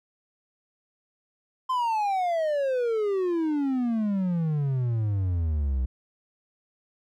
triangle exponential sweep, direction down, 1046 to 61.74 Hz, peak -21 dBFS, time 1.69-5.86 s, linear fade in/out 10 ms, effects none

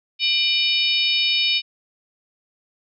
harmonic tone with a mistuned harmonic, 744 Hz, F#5, 9 cents sharp, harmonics 3 / 4 / 5 / 6 / 7, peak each -24 / -22 / -21 / -27 / -27 dBFS, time 0.19-1.62 s, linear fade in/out 50 ms, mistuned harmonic 3, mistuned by +120 cents, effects none

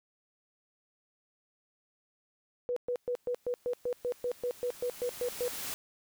sine tone bursts, 490 Hz, B4, 14 cents flat, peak -29 dBFS, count 15, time 2.69-5.48 s, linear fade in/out 0 ms, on 74 ms, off 120 ms
white noise with exponential growth, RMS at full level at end -37 dBFS, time 2.88-5.74 s, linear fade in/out 0 ms, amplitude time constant 620 ms
effects none

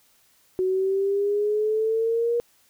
sine exponential sweep, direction up, 369.4 to 476.5 Hz, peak -20 dBFS, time 0.59-2.4 s, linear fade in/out 0 ms, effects white hiss -61 dBFS RMS until 2.69 s

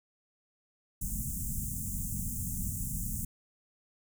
pink band-stop noise, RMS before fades -35 dBFS, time 1.01-3.25 s, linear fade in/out 5 ms, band 230 to 6900 Hz, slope 48 dB/octave, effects none

